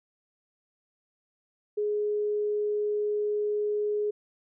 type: tone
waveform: sine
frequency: 418 Hz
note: G#4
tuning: 11 cents sharp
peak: -25 dBFS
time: 1.77-4.11 s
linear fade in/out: 10 ms
effects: none